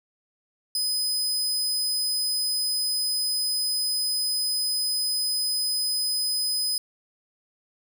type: tone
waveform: sawtooth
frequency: 5020 Hz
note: D#8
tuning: 15 cents sharp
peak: -21 dBFS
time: 0.75-6.78 s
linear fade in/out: 2 ms
effects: none

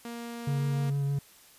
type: tone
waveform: sawtooth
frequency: 235 Hz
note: A#3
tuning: 14 cents sharp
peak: -33 dBFS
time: 0.05-0.9 s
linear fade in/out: 2 ms
type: tone with vibrato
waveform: triangle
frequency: 140.4 Hz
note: C#3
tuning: 22 cents sharp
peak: -24 dBFS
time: 0.47-1.19 s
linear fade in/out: 5 ms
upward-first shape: sine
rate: 6.5 Hz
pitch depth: 13 cents each way
effects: white hiss -56 dBFS RMS until 1.58 s + resampled to 32000 Hz

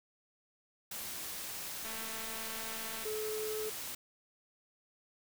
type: noise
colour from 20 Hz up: white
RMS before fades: -42 dBFS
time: 0.91-3.95 s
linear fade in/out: 5 ms
type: click train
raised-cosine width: 0.3 ms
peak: -30 dBFS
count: 266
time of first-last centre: 1.85-3.038 s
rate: 223 Hz
type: tone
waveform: triangle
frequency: 430.9 Hz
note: A4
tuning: 36 cents flat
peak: -34 dBFS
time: 3.05-3.7 s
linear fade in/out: 10 ms
effects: none

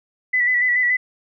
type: tone with vibrato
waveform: sine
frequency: 1975.5 Hz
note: B6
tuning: in tune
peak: -15 dBFS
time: 0.33-0.97 s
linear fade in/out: 10 ms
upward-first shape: square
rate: 7 Hz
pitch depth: 29 cents each way
effects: none

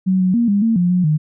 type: tone with pitch steps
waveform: sine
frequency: 187.4 / 184.6 / 235.7 / 201.7 / 226.6 / 176.8 / 180.5 / 153 Hz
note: F#3 / F#3 / A#3 / G3 / A#3 / F3 / F#3 / D#3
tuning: +22 / -4 / +19 / +50 / -49 / +22 / -43 / -29 cents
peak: -12 dBFS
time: 0.06-1.18 s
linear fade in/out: 20 ms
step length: 140 ms
effects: none

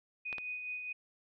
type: tone with tremolo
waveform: sine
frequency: 2489 Hz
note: D#7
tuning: in tune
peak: -36 dBFS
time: 0.25-0.93 s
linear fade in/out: 10 ms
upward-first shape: sine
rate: 4.8 Hz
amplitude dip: 40%
type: clicks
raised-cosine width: 0.3 ms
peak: -26 dBFS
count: 2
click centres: 0.328 / 0.383 s
effects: none

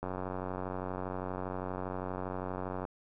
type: click train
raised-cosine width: 1 ms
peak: -23 dBFS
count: 262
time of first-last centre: 0.03-2.852 s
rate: 92.5 Hz
effects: none

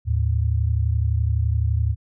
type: tone pair together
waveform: sine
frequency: 76.8 / 108.61 Hz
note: D#2 / A2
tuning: -22 / -22 cents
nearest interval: tritone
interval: 600 cents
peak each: -20 / -21 dBFS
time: 0.05-1.96 s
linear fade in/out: 50 ms
effects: none

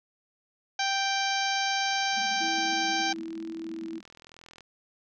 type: harmonic tone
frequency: 784 Hz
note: G5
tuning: in tune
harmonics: 1 / 2 / 3 / 4 / 5 / 6 / 7 / 8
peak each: -29 / -32 / -34 / -35 / -36 / -37 / -37 / -38 dBFS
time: 0.79-3.13 s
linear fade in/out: 5 ms
type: click train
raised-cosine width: 0.2 ms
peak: -32 dBFS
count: 115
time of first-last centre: 1.86-4.607 s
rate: 41.5 Hz
type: band-pass noise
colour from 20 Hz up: pink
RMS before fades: -47 dBFS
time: 2.12-4.03 s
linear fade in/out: 50 ms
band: 200 to 250 Hz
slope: 96 dB/octave
type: tone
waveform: sine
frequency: 327.7 Hz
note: E4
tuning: 10 cents flat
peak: -34 dBFS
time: 2.4-4 s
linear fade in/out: 20 ms
effects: none

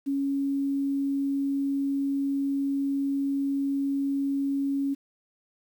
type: tone with quantisation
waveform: sine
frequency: 277.2 Hz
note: C#4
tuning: in tune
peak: -24 dBFS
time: 0.06-4.95 s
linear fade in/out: 20 ms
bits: 9
effects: none

